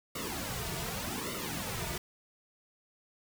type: noise with flanger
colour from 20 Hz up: pink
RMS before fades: -37 dBFS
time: 0.15-1.98 s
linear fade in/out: 5 ms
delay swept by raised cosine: 1.2 to 3.8 ms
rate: 0.85 Hz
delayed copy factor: -1
effects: none